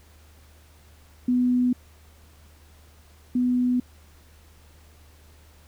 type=tone pair in turn; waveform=sine; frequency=248.2 / 248.2 Hz; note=B3 / B3; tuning=+9 / +9 cents; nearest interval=unison; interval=0 cents; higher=neither; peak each=-18 / -19 dBFS; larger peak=first; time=1.28-1.73 / 3.35-3.8 s; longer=neither; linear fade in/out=5 ms; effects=added 76 Hz sine -51 dBFS peak until 5.67 s + pink hiss -57 dBFS RMS until 5.67 s